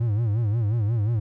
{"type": "tone with vibrato", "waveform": "triangle", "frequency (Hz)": 110, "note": "A2", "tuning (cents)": 0, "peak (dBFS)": -18, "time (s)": [0, 1.2], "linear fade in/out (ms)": 10, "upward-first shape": "sine", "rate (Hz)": 5.6, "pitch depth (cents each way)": 150, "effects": []}